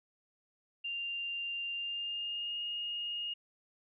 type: tone with pitch glide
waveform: sine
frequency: 2789 to 2853 Hz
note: F7 to F7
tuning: -3 to +36 cents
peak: -35 dBFS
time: 0.84-3.34 s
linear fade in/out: 10 ms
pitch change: +39 cents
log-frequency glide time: 1.73-2.6 s
effects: none